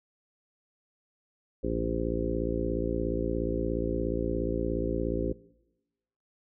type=harmonic tone with a mistuned harmonic; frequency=57 Hz; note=A#1; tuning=38 cents flat; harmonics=1 / 2 / 3 / 4 / 5 / 6 / 7 / 8 / 9; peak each=-34 / -40 / -38 / -37 / -34 / -35 / -34 / -44 / -36 dBFS; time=1.63-5.33 s; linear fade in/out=10 ms; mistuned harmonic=2; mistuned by=-36 cents; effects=noise-tail reverb RT60 1.0 s tail -21 dB re dry